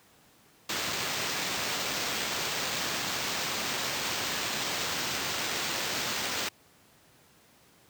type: noise with sample-and-hold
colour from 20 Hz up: white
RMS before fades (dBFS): -32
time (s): 0.69-6.49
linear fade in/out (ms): 5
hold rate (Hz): 11025
effects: pink hiss -60 dBFS RMS until 7.89 s + high-pass 100 Hz 12 dB/octave